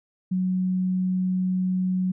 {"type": "tone", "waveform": "sine", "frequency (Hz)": 184.7, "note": "F#3", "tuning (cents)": -3, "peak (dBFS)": -21, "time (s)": [0.31, 2.12], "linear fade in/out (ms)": 10, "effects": []}